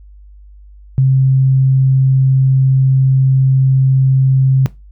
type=tone; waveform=sine; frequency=132.8 Hz; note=C3; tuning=26 cents sharp; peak=-7 dBFS; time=0.98-4.66 s; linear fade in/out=0 ms; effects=noise-tail reverb RT60 0.2 s tail -17 dB re dry + added 50 Hz sine -36 dBFS peak until 4.91 s